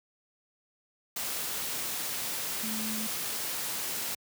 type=tone in noise; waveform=sine; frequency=218.4 Hz; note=A3; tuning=13 cents flat; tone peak=-35 dBFS; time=2.63-3.07 s; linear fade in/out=5 ms; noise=white; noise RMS=-34 dBFS; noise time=1.16-4.15 s; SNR=-4 dB; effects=high-pass 100 Hz 12 dB/octave